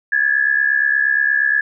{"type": "tone pair together", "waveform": "sine", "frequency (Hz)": [1661.2, 1729.7], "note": ["G#6", "A6"], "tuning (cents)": [0, -30], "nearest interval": "minor second", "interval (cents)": 70, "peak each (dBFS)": -16, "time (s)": [0.12, 1.61], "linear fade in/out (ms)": 5, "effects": []}